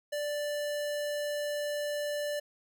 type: tone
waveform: square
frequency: 587.3 Hz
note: D5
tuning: in tune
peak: -32 dBFS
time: 0.12-2.4 s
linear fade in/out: 10 ms
effects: none